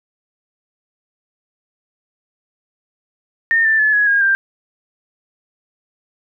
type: tone with pitch steps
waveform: sine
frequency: 1824 / 1773.1 / 1723.6 / 1675.5 / 1628.8 / 1583.3 Hz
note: A#6 / A6 / A6 / G#6 / G#6 / G6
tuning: -38 / +13 / -36 / +15 / -34 / +17 cents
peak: -11 dBFS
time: 3.51-4.35 s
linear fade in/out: 0 ms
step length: 140 ms
effects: none